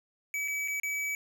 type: tone with dropouts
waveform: square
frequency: 2286 Hz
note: D7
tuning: 47 cents flat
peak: -31 dBFS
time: 0.34-1.15 s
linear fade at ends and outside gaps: 1 ms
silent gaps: 0.478-0.482 / 0.677-0.682 / 0.799-0.833 s
effects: none